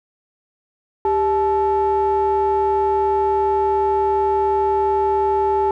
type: ring-modulated tone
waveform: triangle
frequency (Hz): 234.3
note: A#3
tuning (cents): +9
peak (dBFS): -10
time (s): 1.05-5.71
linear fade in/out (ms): 2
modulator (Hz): 630
effects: none